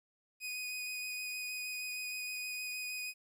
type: tone with vibrato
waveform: sawtooth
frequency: 2489 Hz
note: D#7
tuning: in tune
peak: -35 dBFS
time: 0.4-3.14 s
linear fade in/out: 50 ms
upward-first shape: square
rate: 6.4 Hz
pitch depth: 8 cents each way
effects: 12-bit